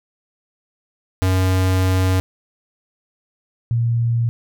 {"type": "tone pair in turn", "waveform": ["square", "sine"], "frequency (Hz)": [93.3, 117.18], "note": ["F#2", "A#2"], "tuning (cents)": [15, 9], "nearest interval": "major third", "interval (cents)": 394, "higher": "second", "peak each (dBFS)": -15, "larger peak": "neither", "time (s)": [[1.22, 2.2], [3.71, 4.29]], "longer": "first", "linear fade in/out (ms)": 0, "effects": []}